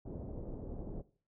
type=low-pass noise; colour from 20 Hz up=pink; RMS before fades=-43 dBFS; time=0.05-1.02 s; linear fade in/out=10 ms; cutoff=580 Hz; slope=24 dB/octave; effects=noise-tail reverb RT60 0.4 s tail -17 dB re dry